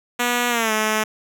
5% pulse tone with pitch glide, 242.8 to 216.3 Hz, B3 to A3, -29 to -29 cents, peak -7 dBFS, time 0.19-1.04 s, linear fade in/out 10 ms, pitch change -200 cents, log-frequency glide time 0.49-0.72 s, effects none

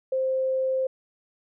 sine tone, 524 Hz, C5, 2 cents sharp, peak -22 dBFS, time 0.12-0.87 s, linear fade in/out 5 ms, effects none

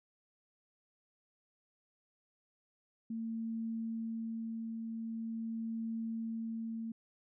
sine tone with tremolo, 226.1 Hz, A3, 47 cents sharp, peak -35 dBFS, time 3.1-6.92 s, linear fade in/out 5 ms, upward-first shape triangle, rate 0.44 Hz, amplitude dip 30%, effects none

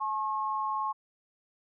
sine tone pair together, 859 / 1082.3 Hz, A5 / C#6, -42 / -42 cents, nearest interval major third, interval 400 cents, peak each -33 / -30 dBFS, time 0-0.93 s, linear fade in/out 20 ms, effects none

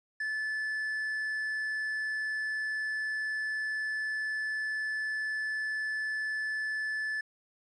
triangle tone, 1738 Hz, A6, 22 cents flat, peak -29 dBFS, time 0.2-7.21 s, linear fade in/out 5 ms, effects resampled to 22050 Hz + 11-bit

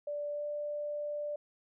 sine tone with pitch glide, 585 to 589.7 Hz, D5 to D5, -7 to +7 cents, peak -34 dBFS, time 0.07-1.36 s, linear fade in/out 5 ms, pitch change +14 cents, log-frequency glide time 0.31-0.45 s, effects none

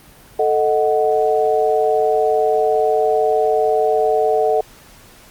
sine chord, D# diminished, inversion second, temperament equal, 440 / 622.3 / 740 Hz, A4 / D#5 / F#5, 0 / 0 / 0 cents, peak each -16 / -19 / -18 dBFS, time 0.39-4.61 s, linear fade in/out 5 ms, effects pink hiss -45 dBFS RMS until 5.3 s + Opus 32 kbps

